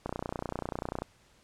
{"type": "click train", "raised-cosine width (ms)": 1, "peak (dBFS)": -19, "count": 30, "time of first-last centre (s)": [0.06, 1.02], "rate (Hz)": 30.2, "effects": ["pink hiss -63 dBFS RMS until 1.43 s", "low-pass 9000 Hz 12 dB/octave"]}